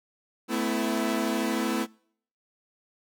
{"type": "chord", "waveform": "sawtooth", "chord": "A suspended second", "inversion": "none", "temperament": "equal with one note detuned", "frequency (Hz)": [220, 253, 329.6], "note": ["A3", "B3", "E4"], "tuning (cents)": [0, 42, 0], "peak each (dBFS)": -26, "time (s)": [0.48, 1.87], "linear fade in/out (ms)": 50, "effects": ["noise-tail reverb RT60 0.6 s tail -25 dB re dry"]}